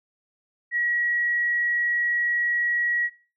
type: tone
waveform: sine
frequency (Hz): 1914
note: A#6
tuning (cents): +45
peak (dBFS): -21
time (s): 0.71-3.1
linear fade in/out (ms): 50
effects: noise-tail reverb RT60 0.4 s tail -23 dB re dry